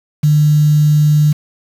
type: tone with quantisation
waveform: sine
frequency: 150 Hz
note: D3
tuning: 37 cents sharp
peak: -7 dBFS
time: 0.23-1.33 s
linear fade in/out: 10 ms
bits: 5
effects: none